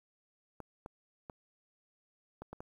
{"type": "clicks", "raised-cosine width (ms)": 1, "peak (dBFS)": -30, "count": 6, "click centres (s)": [0.603, 0.861, 1.298, 2.42, 2.53, 2.605], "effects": ["10-bit"]}